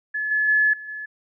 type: tone with level steps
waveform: sine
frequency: 1715 Hz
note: A6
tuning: 45 cents flat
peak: -23 / -18 / -15 / -34 / -30 dBFS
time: 0.14-1.06 s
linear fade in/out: 10 ms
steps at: 0.31 / 0.48 / 0.73 / 0.88 s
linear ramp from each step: 5 ms
effects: none

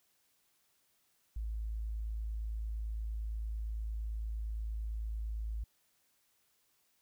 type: tone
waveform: sine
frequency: 54.4 Hz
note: A1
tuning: 19 cents flat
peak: -35 dBFS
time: 1.36-5.64 s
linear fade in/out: 5 ms
effects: white hiss -74 dBFS RMS until 7.01 s

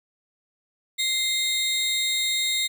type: tone pair together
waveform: 30% pulse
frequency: 2093 / 3729 Hz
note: C7 / A#7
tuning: 0 / 0 cents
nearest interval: minor seventh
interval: 1000 cents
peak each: -25 / -21 dBFS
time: 0.98-2.68 s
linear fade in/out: 20 ms
effects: none

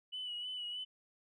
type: tone with vibrato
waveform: sine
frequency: 2960 Hz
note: F#7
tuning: in tune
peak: -38 dBFS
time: 0.12-0.85 s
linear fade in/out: 20 ms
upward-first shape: sine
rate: 3.2 Hz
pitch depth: 37 cents each way
effects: tanh soft clip ceiling -34 dBFS

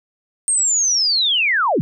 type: linear sweep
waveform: sine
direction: down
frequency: 8650 to 107.7 Hz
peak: -14 dBFS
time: 0.48-1.81 s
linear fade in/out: 0 ms
effects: none

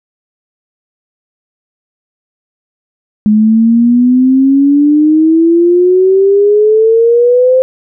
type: exponential sweep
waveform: sine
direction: up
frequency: 209.8 to 522 Hz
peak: -4 dBFS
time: 3.26-7.62 s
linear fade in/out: 0 ms
effects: none

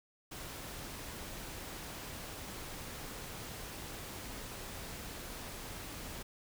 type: noise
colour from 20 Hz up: pink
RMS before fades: -45 dBFS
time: 0.31-6.23 s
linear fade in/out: 10 ms
effects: none

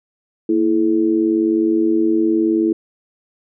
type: tone with amplitude modulation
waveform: sine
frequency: 329.6 Hz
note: E4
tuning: in tune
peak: -9 dBFS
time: 0.49-2.73 s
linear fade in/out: 5 ms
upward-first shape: sine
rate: 99.2 Hz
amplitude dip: 85%
effects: none

